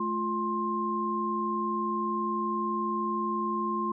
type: tone cluster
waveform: sine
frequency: 216.5 / 348.6 / 1057 Hz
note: A3 / F4 / C6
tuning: -28 / -3 / +17 cents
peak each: -33 / -34 / -29 dBFS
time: 0-3.92 s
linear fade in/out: 5 ms
effects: none